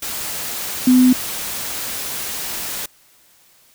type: tone in noise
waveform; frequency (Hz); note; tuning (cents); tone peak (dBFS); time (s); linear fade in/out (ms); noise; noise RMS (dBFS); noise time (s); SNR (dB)
sine; 253.1; B3; +43; -8; 0.87-1.13; 5; white; -26; 0.02-2.86; +15
effects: white hiss -53 dBFS RMS until 3.74 s